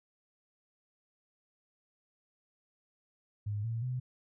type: tone with pitch steps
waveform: sine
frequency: 103.83 / 114.54 / 126.36 Hz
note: G#2 / A#2 / B2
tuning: 0 / -30 / +40 cents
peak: -32 dBFS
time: 3.46-4 s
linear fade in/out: 10 ms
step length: 180 ms
effects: none